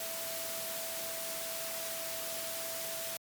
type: tone in noise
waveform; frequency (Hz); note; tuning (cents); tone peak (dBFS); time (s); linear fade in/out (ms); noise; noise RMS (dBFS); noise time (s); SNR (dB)
sine; 659.3; E5; 0; -43; 0-3.17; 2; white; -39; 0-3.17; -7
effects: high-pass 100 Hz 12 dB/octave + MP3 96 kbps